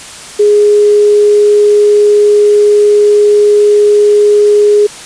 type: tone with quantisation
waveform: sine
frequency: 415.3 Hz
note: G#4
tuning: in tune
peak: -3 dBFS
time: 0.39-4.87 s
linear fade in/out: 10 ms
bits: 5
effects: white hiss -28 dBFS RMS until 5.05 s + resampled to 22050 Hz